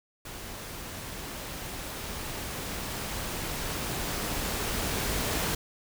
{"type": "noise with level ramp", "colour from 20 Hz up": "pink", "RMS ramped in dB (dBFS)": [-41, -29], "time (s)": [0.25, 5.55], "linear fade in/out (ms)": 5, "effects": []}